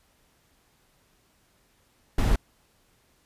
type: noise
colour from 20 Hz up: brown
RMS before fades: -21 dBFS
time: 2.18-2.36 s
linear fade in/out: 5 ms
effects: pink hiss -65 dBFS RMS until 3.25 s + resampled to 32000 Hz